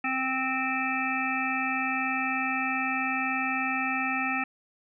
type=harmonic tone; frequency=261.6 Hz; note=C4; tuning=in tune; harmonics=1 / 3 / 5 / 7 / 9 / 10; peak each=-33 / -33 / -33 / -33 / -33 / -33 dBFS; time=0.04-4.44 s; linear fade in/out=5 ms; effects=none